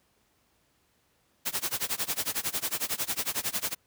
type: noise with tremolo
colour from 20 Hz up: white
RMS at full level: -28 dBFS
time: 1.45-3.75 s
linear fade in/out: 20 ms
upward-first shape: sine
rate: 11 Hz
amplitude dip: 95%
effects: pink hiss -69 dBFS RMS until 3.86 s + high-pass 60 Hz 12 dB/octave